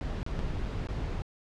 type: noise with dropouts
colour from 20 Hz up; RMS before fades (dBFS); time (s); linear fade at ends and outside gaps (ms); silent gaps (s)
brown; -33; 0.01-1.22; 0; 0.23-0.264 / 0.392-0.398 / 0.652-0.658 / 0.87-0.887
effects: low-pass 5000 Hz 12 dB/octave